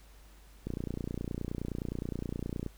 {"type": "click train", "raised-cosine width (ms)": 3, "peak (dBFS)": -22, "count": 60, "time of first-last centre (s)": [0.67, 2.663], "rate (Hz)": 29.6, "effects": ["added 50 Hz sine -53 dBFS peak until 2.77 s", "pink hiss -61 dBFS RMS until 2.77 s"]}